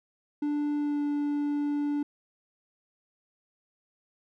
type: tone with pitch glide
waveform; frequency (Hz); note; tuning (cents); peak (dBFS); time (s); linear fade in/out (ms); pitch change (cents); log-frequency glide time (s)
triangle; 293.7 to 291; D4 to D4; 0 to -16; -24; 0.42-2.03; 5; -16; 0.77-1.01
effects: none